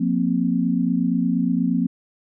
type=chord; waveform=sine; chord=F suspended fourth; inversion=none; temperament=equal with one note detuned; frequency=177.67 / 233.1 / 261.6 Hz; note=F3 / Bb3 / C4; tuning=+30 / 0 / 0 cents; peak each=-22 dBFS; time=0-1.87 s; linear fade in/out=10 ms; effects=none